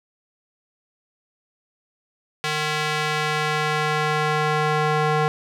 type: tone with band-pass filter sweep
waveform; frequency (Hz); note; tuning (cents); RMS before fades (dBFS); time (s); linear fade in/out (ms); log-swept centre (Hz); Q
square; 152.7; D#3; -32; -22; 2.44-5.28; 0; 2700 to 940; 0.74
effects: none